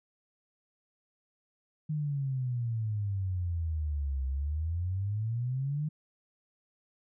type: exponential two-way sweep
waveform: sine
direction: down then up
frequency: 155.3 to 65.41 to 155.3 Hz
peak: -29 dBFS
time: 1.89-5.89 s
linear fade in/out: 10 ms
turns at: 4.26 s
effects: none